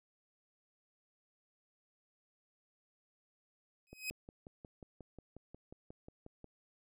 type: tone with exponential growth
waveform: sawtooth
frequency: 2527 Hz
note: D#7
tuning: 26 cents sharp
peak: -31 dBFS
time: 3.87-4.1 s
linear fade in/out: 0 ms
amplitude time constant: 48 ms
type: click train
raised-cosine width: 2 ms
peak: -37 dBFS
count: 15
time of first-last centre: 3.93-6.443 s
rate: 5.57 Hz
effects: none